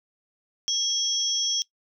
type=tone cluster; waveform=sine; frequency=3283 / 5440 / 5970 Hz; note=G#7 / F8 / F#8; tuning=-21 / -46 / +15 cents; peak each=-27 dBFS; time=0.68-1.62 s; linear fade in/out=0 ms; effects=noise-tail reverb RT60 0.1 s tail -20 dB re dry